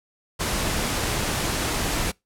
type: noise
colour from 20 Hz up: pink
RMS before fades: -25 dBFS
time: 0.39-2.12 s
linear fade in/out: 20 ms
effects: noise-tail reverb RT60 0.2 s tail -25 dB re dry + low-pass 12000 Hz 12 dB/octave